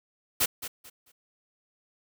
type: noise with echo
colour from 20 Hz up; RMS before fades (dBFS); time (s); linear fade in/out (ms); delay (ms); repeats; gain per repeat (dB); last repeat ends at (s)
white; -24; 0.4-0.46; 10; 220; 3; -12; 1.12
effects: none